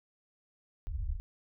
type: low-pass noise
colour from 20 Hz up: pink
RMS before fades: -35 dBFS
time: 0.87-1.2 s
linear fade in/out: 0 ms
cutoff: 100 Hz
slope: 48 dB/octave
effects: none